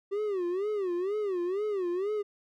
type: tone with vibrato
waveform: triangle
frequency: 385.2 Hz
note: G4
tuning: 30 cents flat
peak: -26 dBFS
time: 0.11-2.23 s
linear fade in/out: 20 ms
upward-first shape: sine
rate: 2.1 Hz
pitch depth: 180 cents each way
effects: none